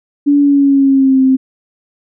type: tone with pitch glide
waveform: sine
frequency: 286.6 to 262.8 Hz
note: D4 to C4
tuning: -42 to +8 cents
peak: -6 dBFS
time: 0.26-1.37 s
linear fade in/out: 20 ms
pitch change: -150 cents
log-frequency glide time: 0.39-1.22 s
effects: none